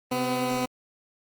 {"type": "tone pair together", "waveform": "15% pulse", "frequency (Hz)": [130.81, 252], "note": ["C3", "B3"], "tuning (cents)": [0, 35], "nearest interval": "major seventh", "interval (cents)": 1135, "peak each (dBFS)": [-28, -19], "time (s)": [0.11, 0.66], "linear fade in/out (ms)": 10, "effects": ["Opus 32 kbps"]}